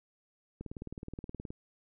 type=click train; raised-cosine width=3 ms; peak=-28 dBFS; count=18; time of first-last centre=0.61-1.505 s; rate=19 Hz; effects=none